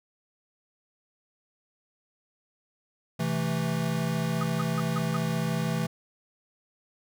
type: chord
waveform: square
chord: A minor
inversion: first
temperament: equal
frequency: 130.81 / 164.81 / 220 Hz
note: C3 / E3 / A3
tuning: 0 / 0 / 0 cents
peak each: -33 / -29 / -33 dBFS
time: 3.19-5.87 s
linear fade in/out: 10 ms
type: tone bursts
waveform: sine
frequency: 1244.5 Hz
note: D#6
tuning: in tune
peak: -29 dBFS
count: 5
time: 4.41-5.165 s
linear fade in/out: 2 ms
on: 23 ms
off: 160 ms
effects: none